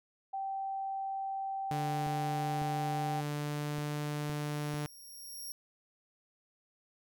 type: tone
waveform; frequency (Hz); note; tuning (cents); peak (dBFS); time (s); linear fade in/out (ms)
sine; 778; G5; -13; -34; 0.33-3.21; 10
type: tone with pitch glide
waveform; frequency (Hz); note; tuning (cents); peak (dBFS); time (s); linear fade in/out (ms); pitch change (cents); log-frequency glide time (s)
sawtooth; 146.83 to 148.28; D3 to D3; 0 to +17; -30; 1.71-4.86; 0; +17; 3-3.93
type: clicks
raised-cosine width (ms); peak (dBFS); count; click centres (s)
3; -33; 5; 2.068 / 2.618 / 3.784 / 4.297 / 4.741
type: tone with exponential growth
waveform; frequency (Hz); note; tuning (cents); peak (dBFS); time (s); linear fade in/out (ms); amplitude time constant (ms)
10% pulse; 5588; F8; 0; -34; 3.58-5.52; 1; 420
effects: none